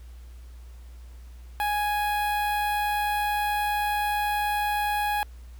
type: tone with notch filter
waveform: sawtooth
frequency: 830.6 Hz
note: G#5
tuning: in tune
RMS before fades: -26 dBFS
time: 1.6-5.23 s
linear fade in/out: 0 ms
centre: 6300 Hz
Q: 0.58
effects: added 60 Hz sine -41 dBFS peak until 5.59 s + pink hiss -59 dBFS RMS until 5.59 s